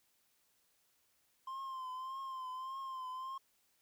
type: tone with vibrato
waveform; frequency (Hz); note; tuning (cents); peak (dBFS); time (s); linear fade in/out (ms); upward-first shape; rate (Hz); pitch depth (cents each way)
triangle; 1046.5; C6; 0; -39; 1.47-3.38; 5; triangle; 1.7; 56
effects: white hiss -75 dBFS RMS until 3.81 s